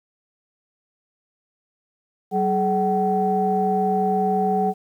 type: tone cluster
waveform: sine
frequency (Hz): 190.3 / 424.3 / 756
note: F#3 / G#4 / F#5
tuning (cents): +49 / +37 / +37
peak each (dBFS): -23 / -23 / -20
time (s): 2.31-4.74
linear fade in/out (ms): 50
effects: tanh soft clip ceiling -8 dBFS + 9-bit